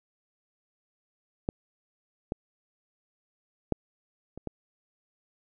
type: clicks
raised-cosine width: 2 ms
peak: -14 / -16 / -11 / -27 / -20 dBFS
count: 5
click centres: 1.489 / 2.321 / 3.723 / 4.376 / 4.473 s
effects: none